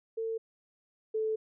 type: tone pair in turn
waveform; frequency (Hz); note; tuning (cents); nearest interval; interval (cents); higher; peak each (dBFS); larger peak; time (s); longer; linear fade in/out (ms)
sine; 450 / 437.4; A4 / A4; +39 / -10; unison; 49; first; -31 / -28; second; 0.17-0.38 / 1.14-1.36; second; 10
effects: none